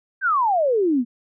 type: exponential sweep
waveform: sine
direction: down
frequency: 1618 to 227.1 Hz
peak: -16 dBFS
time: 0.21-1.05 s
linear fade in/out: 50 ms
effects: none